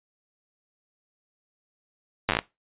slowing click train, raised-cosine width 0.3 ms, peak -6 dBFS, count 8, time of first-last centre 2.29-2.39 s, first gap 9 ms, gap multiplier 1.15, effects noise-tail reverb RT60 0.2 s tail -19 dB re dry + resampled to 8000 Hz

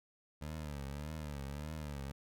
20% pulse tone with vibrato, 73.4 Hz, D2, in tune, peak -36 dBFS, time 0.41-2.12 s, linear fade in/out 10 ms, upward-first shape triangle, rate 1.7 Hz, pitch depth 140 cents each way, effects none

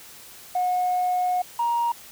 sine tone pair in turn, 726 / 941.9 Hz, F#5 / A#5, -33 / +18 cents, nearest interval perfect fourth, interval 451 cents, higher second, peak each -19 dBFS, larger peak neither, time 0.55-1.42 / 1.59-1.92 s, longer first, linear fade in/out 5 ms, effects tanh soft clip ceiling -17 dBFS + white hiss -45 dBFS RMS until 2.11 s

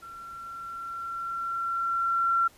sine tone with level ramp, 1362 Hz, F6, 44 cents flat, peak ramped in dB -41 to -20 dBFS, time 0.02-2.48 s, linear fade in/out 10 ms, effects pink hiss -56 dBFS RMS until 2.57 s + resampled to 32000 Hz

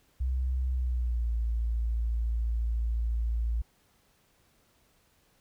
sine tone with pitch glide, 64 to 57.02 Hz, C2 to A#1, -38 to -38 cents, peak -26 dBFS, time 0.2-3.62 s, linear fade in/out 10 ms, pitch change -200 cents, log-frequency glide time 0.71-1.33 s, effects pink hiss -67 dBFS RMS until 5.4 s

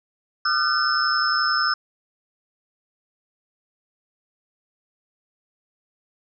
sine tone cluster, 1212 / 1375 / 1506 / 5230 Hz, D#6 / F6 / F#6 / E8, -46 / -27 / +30 / -15 cents, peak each -24 dBFS, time 0.45-1.74 s, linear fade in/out 5 ms, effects none

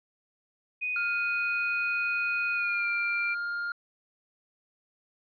sine tone with pitch glide, 2489 to 2368 Hz, D#7 to D7, 0 to +14 cents, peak -28 dBFS, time 0.81-3.35 s, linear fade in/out 20 ms, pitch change -86 cents, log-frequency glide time 2.54-2.87 s
triangle tone, 1407 Hz, F6, 12 cents sharp, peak -28 dBFS, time 0.96-3.72 s, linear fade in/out 2 ms
effects resampled to 11025 Hz

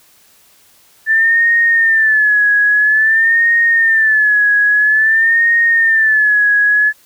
sine tone with vibrato, 1760 Hz, A6, in tune, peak -8 dBFS, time 1.06-6.93 s, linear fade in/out 50 ms, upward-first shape sine, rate 0.5 Hz, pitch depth 94 cents each way, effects white hiss -49 dBFS RMS until 7.05 s

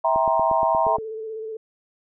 sine chord, C dominant seventh, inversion first, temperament just, 654.1 / 784.9 / 941.9 / 1046.5 Hz, E5 / G5 / Bb5 / C6, -14 / +2 / +18 / 0 cents, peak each -21 / -25 / -21 / -26 dBFS, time 0.04-0.97 s, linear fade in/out 10 ms
click train, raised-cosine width 2 ms, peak -20 dBFS, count 8, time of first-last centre 0.16-0.984 s, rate 8.49 Hz
sine tone with vibrato, 440 Hz, A4, in tune, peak -29 dBFS, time 0.86-1.57 s, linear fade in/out 5 ms, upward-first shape square, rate 16 Hz, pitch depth 22 cents each way
effects none

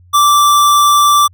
square tone, 1169 Hz, D6, 8 cents flat, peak -7 dBFS, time 0.13-1.28 s, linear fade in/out 20 ms, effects added 89 Hz sine -41 dBFS peak until 1.33 s

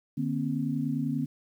sine tone cluster, 150.9 / 238.3 / 268.4 Hz, D3 / A#3 / C4, +47 / +38 / +44 cents, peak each -31 dBFS, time 0.17-1.26 s, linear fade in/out 10 ms, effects 10-bit

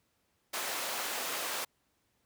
pink high-pass noise, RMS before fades -36 dBFS, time 0.53-1.65 s, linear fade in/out 10 ms, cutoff 570 Hz, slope 12 dB/octave, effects pink hiss -75 dBFS RMS until 2.25 s + high-pass 60 Hz 12 dB/octave

